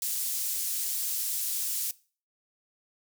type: high-pass noise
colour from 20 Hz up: pink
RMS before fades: -31 dBFS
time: 0.02-1.91 s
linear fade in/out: 2 ms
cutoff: 8000 Hz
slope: 12 dB/octave
effects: noise-tail reverb RT60 0.4 s tail -21 dB re dry